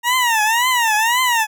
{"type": "tone with vibrato", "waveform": "20% pulse", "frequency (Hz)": 932.3, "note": "A#5", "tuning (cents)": 0, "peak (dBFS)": -9, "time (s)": [0.03, 1.47], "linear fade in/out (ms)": 50, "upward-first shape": "triangle", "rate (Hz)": 1.9, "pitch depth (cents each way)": 190, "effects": []}